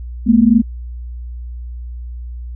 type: tone pair together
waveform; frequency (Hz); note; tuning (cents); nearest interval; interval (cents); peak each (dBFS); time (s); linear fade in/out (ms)
sine; 217.1 / 240; A3 / B3; -23 / -49; major second; 174; -10; 0.26-0.62; 20
effects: added 60 Hz sine -25 dBFS peak until 2.55 s